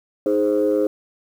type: chord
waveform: sine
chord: Ab major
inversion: second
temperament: equal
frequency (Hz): 311.1 / 415.3 / 523.3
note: Eb4 / Ab4 / C5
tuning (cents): 0 / 0 / 0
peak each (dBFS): -20 / -19 / -19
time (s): 0.26-0.87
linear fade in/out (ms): 2
effects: tanh soft clip ceiling -10 dBFS + 8-bit